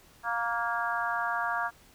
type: harmonic tone with a mistuned harmonic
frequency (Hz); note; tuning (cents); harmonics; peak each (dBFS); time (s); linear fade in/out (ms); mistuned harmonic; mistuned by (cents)
234.2; A#3; +8; 3 / 4 / 5 / 6 / 7; -34 / -34 / -34 / -34 / -34; 0.23-1.71; 50; 5; -20
effects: pink hiss -58 dBFS RMS until 1.94 s